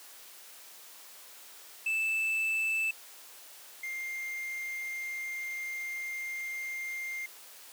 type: tone pair in turn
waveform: triangle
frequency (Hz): 2637 / 2109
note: E7 / C7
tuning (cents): 0 / +13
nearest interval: major third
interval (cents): 387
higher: first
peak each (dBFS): -26 / -33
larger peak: first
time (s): 1.86-2.91 / 3.83-7.26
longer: second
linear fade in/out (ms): 5
effects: white hiss -51 dBFS RMS until 7.72 s + high-pass 400 Hz 12 dB/octave